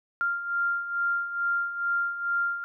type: beating tone pair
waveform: sine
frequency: 1392 / 1394.3 Hz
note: F6 / F6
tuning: -6 / -3 cents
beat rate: 2.3 Hz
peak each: -32 / -26 dBFS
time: 0.21-2.64 s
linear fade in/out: 0 ms
effects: none